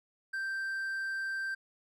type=tone; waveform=triangle; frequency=1568 Hz; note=G6; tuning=in tune; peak=-31 dBFS; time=0.33-1.55 s; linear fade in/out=10 ms; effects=none